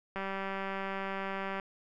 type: click train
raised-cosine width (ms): 0.5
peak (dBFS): -22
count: 280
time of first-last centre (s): 0.16-1.598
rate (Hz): 194
effects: none